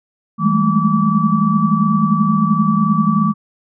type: tone cluster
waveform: sine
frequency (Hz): 163 / 196.8 / 209.4 / 219.7 / 1153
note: E3 / G3 / G#3 / A3 / D6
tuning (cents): -19 / +7 / +15 / -2 / -32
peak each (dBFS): -18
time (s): 0.38-3.34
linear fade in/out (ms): 50
effects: none